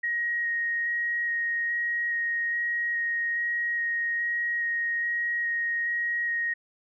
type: tone with vibrato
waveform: sine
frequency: 1881 Hz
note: A#6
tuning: 15 cents sharp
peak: -25 dBFS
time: 0.03-6.54 s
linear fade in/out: 10 ms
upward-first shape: square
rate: 1.2 Hz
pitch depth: 8 cents each way
effects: none